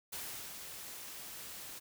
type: noise with ADSR envelope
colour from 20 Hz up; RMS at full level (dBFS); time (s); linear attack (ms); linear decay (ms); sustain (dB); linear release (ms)
white; -42; 0.12-1.8; 11; 380; -5; 22
effects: none